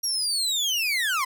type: linear sweep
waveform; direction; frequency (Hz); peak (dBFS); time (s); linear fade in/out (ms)
30% pulse; down; 5700 to 986; -20; 0.03-1.25; 10
effects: none